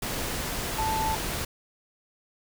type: tone in noise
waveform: sine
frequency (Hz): 880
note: A5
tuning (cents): 0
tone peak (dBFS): -26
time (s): 0.78-1.15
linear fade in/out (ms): 5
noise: pink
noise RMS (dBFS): -31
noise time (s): 0.02-1.45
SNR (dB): +2
effects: none